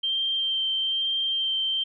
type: tone with vibrato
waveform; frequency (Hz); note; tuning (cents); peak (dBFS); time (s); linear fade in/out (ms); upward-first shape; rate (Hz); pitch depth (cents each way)
sine; 3146; G7; +6; -23; 0.03-1.84; 10; sine; 1.1; 11
effects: none